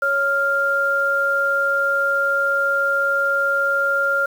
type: tone pair together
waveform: sine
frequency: 555.3 / 1396.9 Hz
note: C#5 / F6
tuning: +3 / 0 cents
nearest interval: octave + major third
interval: 1597 cents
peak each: -23 / -17 dBFS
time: 0.02-4.26 s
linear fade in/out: 5 ms
effects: 7-bit